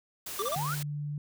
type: noise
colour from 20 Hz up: white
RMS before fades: -39 dBFS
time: 0.26-0.83 s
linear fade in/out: 5 ms
type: exponential sweep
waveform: sine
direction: up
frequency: 371.4 to 1539 Hz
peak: -32 dBFS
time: 0.39-0.75 s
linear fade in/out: 10 ms
type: tone bursts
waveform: square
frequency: 1174.7 Hz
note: D6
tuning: in tune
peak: -31 dBFS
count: 3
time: 0.39-0.55 s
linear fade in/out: 2 ms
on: 32 ms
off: 32 ms
type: tone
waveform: sine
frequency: 146.83 Hz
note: D3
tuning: in tune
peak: -32 dBFS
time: 0.56-1.18 s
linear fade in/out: 2 ms
effects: none